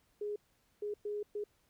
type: tone bursts at uneven times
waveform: sine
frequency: 415.3 Hz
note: G#4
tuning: in tune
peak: -35 dBFS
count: 4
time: 0.21-0.36 / 0.82-0.94 / 1.05-1.23 / 1.35-1.44 s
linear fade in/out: 5 ms
effects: pink hiss -73 dBFS RMS until 1.69 s